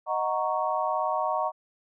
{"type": "chord", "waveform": "sine", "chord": "D# minor seventh", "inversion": "none", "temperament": "equal", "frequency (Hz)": [622.3, 740, 932.3, 1108.7], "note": ["D#5", "F#5", "A#5", "C#6"], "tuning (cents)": [0, 0, 0, 0], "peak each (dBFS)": -30, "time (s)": [0.06, 1.52], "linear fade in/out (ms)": 50, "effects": []}